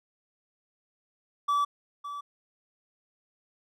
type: tone with echo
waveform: triangle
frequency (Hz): 1153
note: D6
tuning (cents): -32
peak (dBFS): -21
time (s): 1.48-1.65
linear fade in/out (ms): 10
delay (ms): 560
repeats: 1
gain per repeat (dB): -12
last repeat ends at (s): 2.21
effects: none